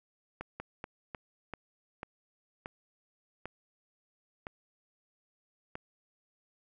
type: slowing click train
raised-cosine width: 0.5 ms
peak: -24 dBFS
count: 10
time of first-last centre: 0.41-5.754 s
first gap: 190 ms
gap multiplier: 1.27
effects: none